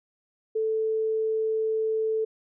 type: tone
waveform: sine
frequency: 440 Hz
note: A4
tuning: in tune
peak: -23 dBFS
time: 0.55-2.25 s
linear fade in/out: 10 ms
effects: none